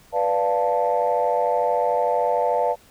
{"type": "chord", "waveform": "sine", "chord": "B half-diminished seventh", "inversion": "none", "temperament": "equal", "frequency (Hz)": [493.9, 587.3, 698.5, 880], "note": ["B4", "D5", "F5", "A5"], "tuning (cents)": [0, 0, 0, 0], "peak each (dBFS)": -23, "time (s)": [0.12, 2.76], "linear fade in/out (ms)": 50, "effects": ["tanh soft clip ceiling -10 dBFS", "pink hiss -53 dBFS RMS until 2.9 s"]}